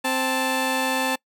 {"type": "tone pair together", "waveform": "15% pulse", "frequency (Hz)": [261.6, 879.9], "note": ["C4", "A5"], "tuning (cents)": [0, 0], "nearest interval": "octave + major sixth", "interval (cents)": 2100, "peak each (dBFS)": -18, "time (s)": [0.04, 1.16], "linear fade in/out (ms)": 10, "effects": ["noise-tail reverb RT60 0.1 s tail -24 dB re dry"]}